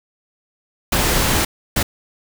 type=noise bursts at uneven times; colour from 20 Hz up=pink; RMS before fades=-17 dBFS; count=2; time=0.92-1.45 / 1.76-1.83 s; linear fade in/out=5 ms; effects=none